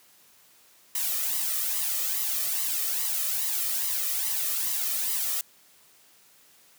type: noise with flanger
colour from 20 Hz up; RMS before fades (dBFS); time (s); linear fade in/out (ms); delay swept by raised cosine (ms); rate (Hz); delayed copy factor
blue; -28; 0.95-5.41; 2; 0.99 to 1.66; 2.4; +0.65
effects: white hiss -58 dBFS RMS until 6.78 s + high-pass 100 Hz 12 dB/octave